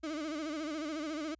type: tone with vibrato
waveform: 35% pulse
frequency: 307.2 Hz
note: D#4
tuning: 22 cents flat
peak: -34 dBFS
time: 0.03-1.35 s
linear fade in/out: 10 ms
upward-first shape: sine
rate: 14 Hz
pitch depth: 100 cents each way
effects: added 60 Hz sine -65 dBFS peak until 1.39 s + resampled to 16000 Hz